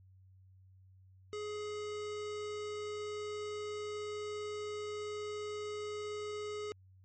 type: tone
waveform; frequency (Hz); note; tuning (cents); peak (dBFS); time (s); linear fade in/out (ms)
square; 419.5; G#4; +17; -39; 1.33-6.72; 0
effects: added 94 Hz sine -58 dBFS peak until 7.04 s + MP3 32 kbps